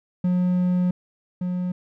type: tone pair in turn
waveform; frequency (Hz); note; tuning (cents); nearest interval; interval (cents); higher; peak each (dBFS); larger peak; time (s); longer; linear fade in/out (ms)
triangle; 180.2 / 180.2; F#3 / F#3; -45 / -45; unison; 0; neither; -16 / -21; first; 0.24-0.91 / 1.41-1.72; first; 5
effects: none